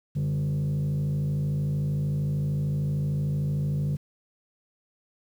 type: tone with frequency modulation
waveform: sine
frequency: 145.2 Hz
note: D3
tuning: 19 cents flat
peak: -21 dBFS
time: 0.15-3.97 s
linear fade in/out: 20 ms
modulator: 53.2 Hz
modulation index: 0.62
effects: tanh soft clip ceiling -23 dBFS + 9-bit